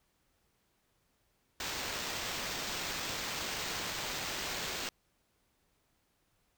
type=noise with sample-and-hold; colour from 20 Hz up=white; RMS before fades=-38 dBFS; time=1.6-4.89 s; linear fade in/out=2 ms; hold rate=11025 Hz; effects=pink hiss -75 dBFS RMS until 6.57 s